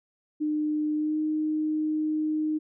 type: tone with pitch glide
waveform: sine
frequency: 303.2 to 308.5 Hz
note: D#4 to D#4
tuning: -45 to -15 cents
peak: -24 dBFS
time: 0.4-2.59 s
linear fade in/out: 20 ms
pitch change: +30 cents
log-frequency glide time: 0.95-1.18 s
effects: none